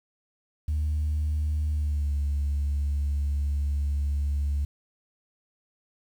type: tone with pitch glide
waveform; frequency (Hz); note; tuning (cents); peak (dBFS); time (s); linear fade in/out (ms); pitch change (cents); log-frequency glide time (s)
sine; 75.8 to 71.55; D#2 to D2; -45 to -45; -22; 0.68-4.65; 5; -100; 1.71-2.14
effects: tanh soft clip ceiling -21 dBFS + 9-bit